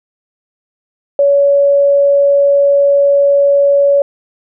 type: tone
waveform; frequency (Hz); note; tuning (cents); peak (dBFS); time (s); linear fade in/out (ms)
sine; 564; C#5; +30; -6; 1.19-4.02; 2
effects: none